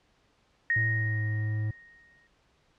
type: tone with exponential decay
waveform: sine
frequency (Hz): 1864.7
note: A#6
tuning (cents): 0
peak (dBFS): -22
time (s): 0.7-2.27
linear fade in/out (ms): 1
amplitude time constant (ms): 340
type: tone with pitch glide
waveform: triangle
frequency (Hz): 111.2 to 107.47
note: A2 to A2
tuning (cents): +19 to -40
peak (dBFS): -25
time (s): 0.76-1.71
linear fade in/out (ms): 5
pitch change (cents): -59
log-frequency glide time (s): 0.87-1.2
effects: pink hiss -67 dBFS RMS until 2.78 s + low-pass 5000 Hz 12 dB/octave